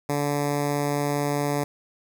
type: tone with notch filter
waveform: 10% pulse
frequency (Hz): 144.6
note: D3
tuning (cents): -27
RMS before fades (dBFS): -25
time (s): 0.09-1.64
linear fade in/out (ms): 5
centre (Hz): 3100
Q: 1.1
effects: none